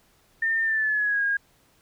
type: tone with pitch glide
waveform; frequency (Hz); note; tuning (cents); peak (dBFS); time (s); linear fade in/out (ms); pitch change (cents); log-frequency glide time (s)
sine; 1808 to 1629.5; A6 to G#6; +47 to -33; -21; 0.42-1.37; 5; -180; 0.62-1.24
effects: pink hiss -62 dBFS RMS until 1.81 s